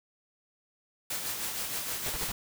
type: noise with tremolo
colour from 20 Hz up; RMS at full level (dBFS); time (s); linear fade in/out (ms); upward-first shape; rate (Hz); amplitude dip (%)
white; -33; 1.1-2.32; 5; sine; 6.4; 40
type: noise bursts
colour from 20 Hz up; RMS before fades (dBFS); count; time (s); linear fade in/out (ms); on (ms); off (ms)
pink; -36; 4; 2.06-2.318; 0; 33; 42
effects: none